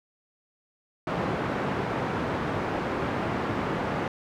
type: band-pass noise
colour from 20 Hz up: pink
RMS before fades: -29 dBFS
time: 1.07-4.08 s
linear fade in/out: 2 ms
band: 130 to 1500 Hz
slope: 12 dB/octave
effects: none